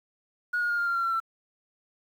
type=tone with pitch steps; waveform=sine; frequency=1449 / 1433.2 / 1417.5 / 1402.1 / 1386.8 / 1371.6 / 1356.7 / 1341.9 Hz; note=F#6 / F6 / F6 / F6 / F6 / F6 / E6 / E6; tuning=-37 / +44 / +25 / +6 / -13 / -32 / +49 / +30 cents; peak=-23 dBFS; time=0.53-1.202 s; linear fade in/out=10 ms; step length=84 ms; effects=tanh soft clip ceiling -21 dBFS + 9-bit